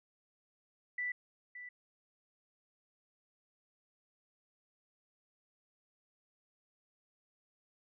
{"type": "tone with echo", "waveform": "sine", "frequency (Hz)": 1975.5, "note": "B6", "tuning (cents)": 0, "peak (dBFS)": -34, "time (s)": [0.98, 1.12], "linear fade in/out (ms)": 5, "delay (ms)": 570, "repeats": 1, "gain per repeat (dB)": -11, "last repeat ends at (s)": 1.69, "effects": []}